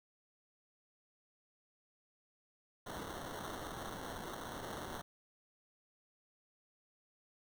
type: noise with sample-and-hold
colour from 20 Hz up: white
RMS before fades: -45 dBFS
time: 2.86-5.02 s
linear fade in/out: 10 ms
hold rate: 2450 Hz
effects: none